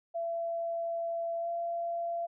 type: tone with pitch glide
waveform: sine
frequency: 673 to 682 Hz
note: E5 to F5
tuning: +36 to -41 cents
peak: -31 dBFS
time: 0.14-2.27 s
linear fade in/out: 20 ms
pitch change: +23 cents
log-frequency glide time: 1.39-1.48 s
effects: none